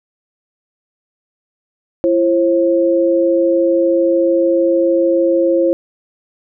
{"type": "tone pair together", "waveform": "sine", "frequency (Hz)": [338.2, 535], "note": ["E4", "C5"], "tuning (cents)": [44, 38], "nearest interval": "minor sixth", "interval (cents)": 794, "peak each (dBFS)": -13, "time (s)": [2.04, 5.73], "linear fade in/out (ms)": 0, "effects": []}